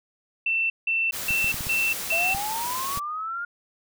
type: tone bursts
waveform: sine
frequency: 2681 Hz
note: E7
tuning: 29 cents sharp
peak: -21 dBFS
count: 5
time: 0.46-2.34 s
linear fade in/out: 5 ms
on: 240 ms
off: 170 ms
type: noise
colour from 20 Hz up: white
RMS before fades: -32 dBFS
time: 1.12-3 s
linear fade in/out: 20 ms
type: clicks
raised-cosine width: 5 ms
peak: -23 dBFS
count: 7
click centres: 1.307 / 1.444 / 1.543 / 1.608 / 1.669 / 2.348 / 2.974 s
type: linear sweep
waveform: sine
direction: up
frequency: 647 to 1425 Hz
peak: -28 dBFS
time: 2.12-3.45 s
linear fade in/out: 5 ms
effects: none